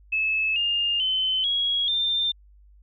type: tone with pitch steps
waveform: sine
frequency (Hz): 2600 / 2819 / 3056 / 3314 / 3593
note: E7 / F7 / G7 / G#7 / A7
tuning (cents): -24 / +16 / -45 / -4 / +36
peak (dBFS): -21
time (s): 0.12-2.32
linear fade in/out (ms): 10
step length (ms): 440
effects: added 50 Hz sine -50 dBFS peak until 2.82 s